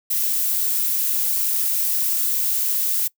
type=noise; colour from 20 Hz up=violet; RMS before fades=-21 dBFS; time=0.1-3.08 s; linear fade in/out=10 ms; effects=noise-tail reverb RT60 0.1 s tail -22 dB re dry